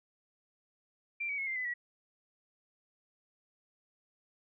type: tone with pitch steps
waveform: sine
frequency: 2362 / 2268 / 2179 / 2092 / 2009 / 1929.7 Hz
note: D7 / C#7 / C#7 / C7 / B6 / B6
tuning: +9 / +39 / -30 / -1 / +29 / -41 cents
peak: -33 dBFS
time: 1.2-1.74 s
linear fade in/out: 10 ms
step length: 90 ms
effects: none